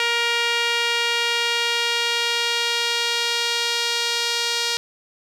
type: tone with band-pass filter sweep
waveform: sawtooth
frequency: 470.5 Hz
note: A#4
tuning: 16 cents sharp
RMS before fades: -22 dBFS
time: 0-4.77 s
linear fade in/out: 0 ms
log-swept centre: 2700 to 4300 Hz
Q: 1.5
effects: none